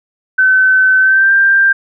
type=tone with pitch glide; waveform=sine; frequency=1524 to 1584.1 Hz; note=G6 to G6; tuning=-49 to +18 cents; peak=-6 dBFS; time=0.38-1.73 s; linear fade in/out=10 ms; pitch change=+67 cents; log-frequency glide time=0.99-1.32 s; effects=none